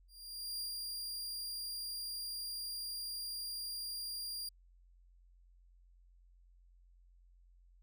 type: tone with ADSR envelope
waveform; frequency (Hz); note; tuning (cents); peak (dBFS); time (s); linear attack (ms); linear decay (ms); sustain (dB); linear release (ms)
sawtooth; 4788; D8; +33; -35; 0.08-4.49; 520; 110; -2; 4
effects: added 44 Hz sine -61 dBFS peak until 7.82 s